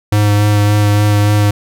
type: tone with vibrato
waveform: square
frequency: 103.83 Hz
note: G#2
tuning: in tune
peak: -9 dBFS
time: 0.12-1.51 s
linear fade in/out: 5 ms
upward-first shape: sine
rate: 3.5 Hz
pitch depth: 14 cents each way
effects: none